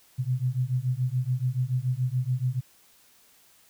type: beating tone pair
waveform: sine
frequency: 123.47 / 130.47 Hz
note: B2 / C3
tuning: 0 / -5 cents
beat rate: 7 Hz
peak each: -27 dBFS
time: 0.18-2.61 s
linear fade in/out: 20 ms
effects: white hiss -59 dBFS RMS until 3.69 s